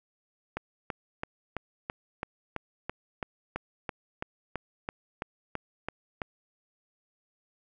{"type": "click train", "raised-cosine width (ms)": 0.5, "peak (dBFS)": -17, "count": 18, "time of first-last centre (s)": [0.57, 6.218], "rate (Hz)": 3.01, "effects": []}